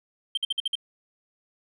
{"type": "tone bursts", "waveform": "sine", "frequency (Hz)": 3147, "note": "G7", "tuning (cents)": 6, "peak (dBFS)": -20, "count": 6, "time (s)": [0.35, 0.754], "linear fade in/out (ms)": 5, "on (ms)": 24, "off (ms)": 52, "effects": ["tanh soft clip ceiling -22 dBFS"]}